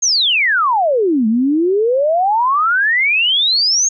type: exponential two-way sweep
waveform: sine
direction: down then up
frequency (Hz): 6645 to 212.5 to 6645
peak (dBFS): -11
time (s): 0.02-3.89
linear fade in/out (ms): 10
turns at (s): 1.27
effects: none